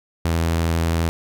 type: tone with vibrato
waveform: sawtooth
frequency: 82.8 Hz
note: E2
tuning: 8 cents sharp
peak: -14 dBFS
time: 0.25-1.09 s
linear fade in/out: 0 ms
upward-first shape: sine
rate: 12 Hz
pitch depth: 11 cents each way
effects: none